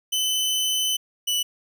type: tone pair in turn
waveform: sawtooth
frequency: 3031 / 2967 Hz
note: F#7 / F#7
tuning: +41 / +4 cents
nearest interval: unison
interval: 37 cents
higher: first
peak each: -18 dBFS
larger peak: neither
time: 0.12-0.97 / 1.27-1.43 s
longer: first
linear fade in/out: 10 ms
effects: none